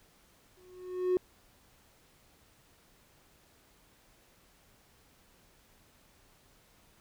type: tone with exponential growth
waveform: triangle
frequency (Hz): 365.1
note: F#4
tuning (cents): -23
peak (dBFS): -19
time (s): 0.57-1.17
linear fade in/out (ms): 1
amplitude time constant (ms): 130
effects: tanh soft clip ceiling -20 dBFS + pink hiss -64 dBFS RMS until 7 s